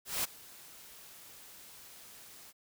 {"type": "noise with ADSR envelope", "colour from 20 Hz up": "white", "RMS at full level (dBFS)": -31, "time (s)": [0.05, 2.53], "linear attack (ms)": 190, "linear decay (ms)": 16, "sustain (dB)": -22, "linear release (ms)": 39, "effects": []}